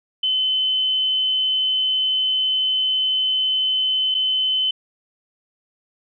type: tone with dropouts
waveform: sine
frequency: 3046 Hz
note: F#7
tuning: 50 cents sharp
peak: -17 dBFS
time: 0.23-4.71 s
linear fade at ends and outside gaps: 5 ms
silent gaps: 4.144-4.148 s
effects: none